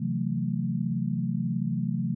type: chord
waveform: sine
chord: F# half-diminished seventh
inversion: second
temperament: just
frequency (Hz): 133.2 / 166.5 / 185 / 222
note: C3 / E3 / F#3 / A3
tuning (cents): +31 / +18 / 0 / +16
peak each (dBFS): -31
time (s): 0-2.15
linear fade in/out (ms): 10
effects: none